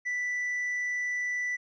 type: tone with tanh clipping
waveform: sine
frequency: 1975.5 Hz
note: B6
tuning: in tune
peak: -29 dBFS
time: 0.05-1.57 s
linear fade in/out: 20 ms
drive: 2 dB
effects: none